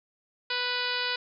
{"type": "harmonic tone", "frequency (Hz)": 493.9, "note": "B4", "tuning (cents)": 0, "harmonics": [1, 2, 3, 4, 5, 6, 7, 8, 9, 10], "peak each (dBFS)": [-39, -37, -33, -38, -36, -36, -39, -35, -37, -39], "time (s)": [0.5, 1.16], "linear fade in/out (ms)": 5, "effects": []}